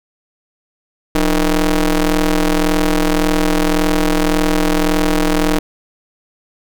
sawtooth ring-modulated tone, 160.9 Hz, E3, 42 cents flat, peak -5 dBFS, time 1.15-5.59 s, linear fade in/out 2 ms, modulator 140 Hz, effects none

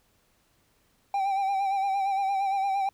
triangle tone with vibrato, 784 Hz, G5, in tune, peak -22 dBFS, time 1.14-2.89 s, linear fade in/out 2 ms, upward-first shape sine, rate 8.7 Hz, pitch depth 44 cents each way, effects pink hiss -67 dBFS RMS until 2.93 s

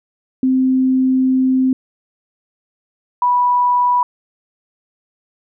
sine tone pair in turn, 260 / 981.6 Hz, C4 / B5, -11 / -11 cents, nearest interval octave + major seventh, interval 2300 cents, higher second, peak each -11 dBFS, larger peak neither, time 0.43-1.73 / 3.22-4.03 s, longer first, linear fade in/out 2 ms, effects none

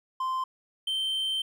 triangle tone pair in turn, 1040 / 3116 Hz, C6 / G7, -11 / -11 cents, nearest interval octave + perfect fifth, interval 1900 cents, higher second, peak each -25 dBFS, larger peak neither, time 0.2-0.44 / 0.87-1.42 s, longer second, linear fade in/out 5 ms, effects none

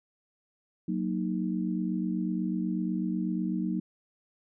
sine chord, D# minor, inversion first, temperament equal, 185 / 233.1 / 311.1 Hz, F#3 / A#3 / D#4, 0 / 0 / 0 cents, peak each -30 / -33 / -33 dBFS, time 0.88-3.8 s, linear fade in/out 5 ms, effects none

